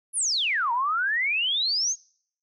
sine exponential two-way sweep, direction down then up, 11110 to 919 to 6720 Hz, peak -22 dBFS, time 0.13-1.96 s, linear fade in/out 50 ms, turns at 0.72 s, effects noise-tail reverb RT60 0.6 s tail -25 dB re dry

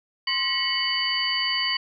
sine tone cluster, 1055 / 1916 / 2189 / 2980 / 4583 Hz, C6 / A#6 / C#7 / F#7 / D8, +14 / +47 / -22 / +12 / -43 cents, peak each -32 / -30 / -31 / -26 / -27 dBFS, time 0.27-1.77 s, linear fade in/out 5 ms, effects none

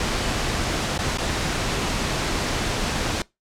pink noise with dropouts, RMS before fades -24 dBFS, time 0-3.22 s, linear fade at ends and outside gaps 2 ms, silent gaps 0.979-0.989 / 1.174-1.183 s, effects noise-tail reverb RT60 0.2 s tail -22 dB re dry + low-pass 7000 Hz 12 dB/octave

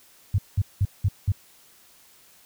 sine tone bursts, 98 Hz, G2, in tune, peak -17 dBFS, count 5, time 0.34-1.32 s, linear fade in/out 5 ms, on 44 ms, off 190 ms, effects white hiss -55 dBFS RMS until 2.45 s

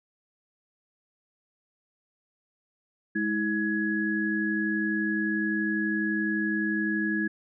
sine tone cluster, 210.4 / 322.2 / 1677 Hz, G#3 / E4 / G#6, +23 / -39 / +16 cents, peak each -29 dBFS, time 3.15-7.28 s, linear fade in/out 10 ms, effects none

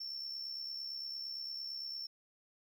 sine tone with amplitude modulation, 5410 Hz, E8, 44 cents sharp, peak -35 dBFS, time 0-2.07 s, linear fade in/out 10 ms, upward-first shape sine, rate 68.8 Hz, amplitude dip 65%, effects tanh soft clip ceiling -37 dBFS + 12-bit

